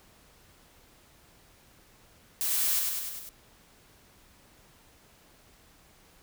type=noise with echo; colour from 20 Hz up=blue; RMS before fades=-29 dBFS; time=2.41-2.79 s; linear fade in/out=0 ms; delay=100 ms; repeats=5; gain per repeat=-3 dB; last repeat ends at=3.29 s; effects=pink hiss -59 dBFS RMS until 6.22 s